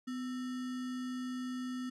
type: tone with sample-and-hold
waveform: sine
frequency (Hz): 252.2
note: B3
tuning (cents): +36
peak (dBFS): -36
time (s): 0.07-1.9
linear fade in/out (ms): 10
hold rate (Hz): 1575
effects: low-pass 8000 Hz 12 dB/octave